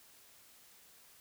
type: silence
effects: white hiss -61 dBFS RMS until 1.2 s